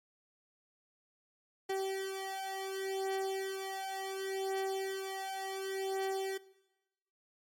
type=beating tone pair; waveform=30% pulse; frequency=384.9 / 385.59 Hz; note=G4 / G4; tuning=-32 / -29 cents; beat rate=0.69 Hz; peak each=-36 / -35 dBFS; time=1.69-6.38 s; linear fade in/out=10 ms; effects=noise-tail reverb RT60 1.0 s tail -19 dB re dry + MP3 64 kbps